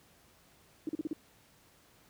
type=tone bursts; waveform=sine; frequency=311.1 Hz; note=D#4; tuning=in tune; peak=-31 dBFS; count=5; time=0.87-1.131 s; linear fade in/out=2 ms; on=21 ms; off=39 ms; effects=pink hiss -63 dBFS RMS until 2.09 s + high-pass 60 Hz 12 dB/octave